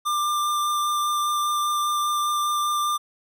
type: tone with vibrato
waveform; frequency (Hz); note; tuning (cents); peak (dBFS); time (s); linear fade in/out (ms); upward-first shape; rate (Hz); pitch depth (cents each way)
square; 1191; D6; +24; -22; 0.05-2.98; 20; triangle; 5; 12
effects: none

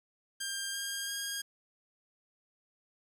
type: tone with pitch steps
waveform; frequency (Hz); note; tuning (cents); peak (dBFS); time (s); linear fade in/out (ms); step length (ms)
10% pulse; 1597 / 1610.9 / 1624.9; G6 / G6 / G#6; +32 / +47 / -38; -26; 0.4-1.42; 10; 340
effects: 10-bit

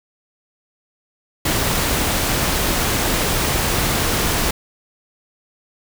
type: noise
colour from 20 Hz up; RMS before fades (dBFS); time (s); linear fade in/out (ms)
pink; -19; 1.45-4.51; 5
effects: none

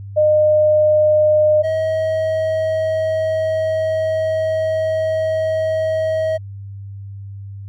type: tone pair in turn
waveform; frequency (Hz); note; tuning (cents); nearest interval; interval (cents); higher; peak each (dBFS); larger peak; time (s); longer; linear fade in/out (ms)
sine / triangle; 610 / 635.8; D#5 / D#5; -34 / +37; minor second; 71; second; -10 / -14; first; 0.16-1.63 / 1.63-6.38; second; 20
effects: added 99 Hz sine -29 dBFS peak until 7.68 s

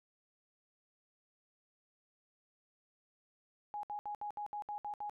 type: tone bursts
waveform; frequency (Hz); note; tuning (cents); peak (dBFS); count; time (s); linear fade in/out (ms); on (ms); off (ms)
sine; 830.6; G#5; 0; -38; 9; 3.74-5.096; 0; 92; 66
effects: none

